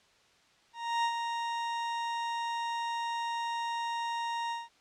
40% pulse tone with ADSR envelope, 932.3 Hz, A#5, in tune, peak -25 dBFS, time 0.73-4.69 s, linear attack 310 ms, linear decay 72 ms, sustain -6 dB, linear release 180 ms, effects white hiss -64 dBFS RMS until 4.8 s + low-pass 5000 Hz 12 dB/octave

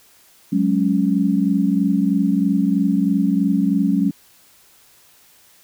sine chord, F# suspended second, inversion none, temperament just, 185 / 208.1 / 277.5 Hz, F#3 / G#3 / C#4, 0 / +4 / +2 cents, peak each -19 dBFS, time 0.52-4.11 s, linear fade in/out 10 ms, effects white hiss -52 dBFS RMS until 5.63 s

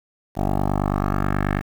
10% pulse tone with low-pass filter sweep, 49.25 Hz, G1, 9 cents sharp, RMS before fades -22 dBFS, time 0.35-1.63 s, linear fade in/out 50 ms, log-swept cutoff 720 to 1900 Hz, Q 2.4, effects 7-bit

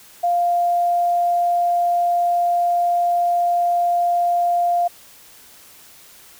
sine tone, 698.5 Hz, F5, in tune, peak -15 dBFS, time 0.23-4.88 s, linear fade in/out 10 ms, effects white hiss -46 dBFS RMS until 6.39 s

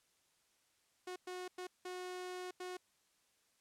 sawtooth tone bursts at uneven times, 364.1 Hz, F#4, 28 cents flat, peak -39 dBFS, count 5, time 1.07-1.16 / 1.27-1.48 / 1.58-1.67 / 1.85-2.51 / 2.6-2.77 s, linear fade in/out 5 ms, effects white hiss -75 dBFS RMS until 3.6 s + low-pass 10000 Hz 12 dB/octave

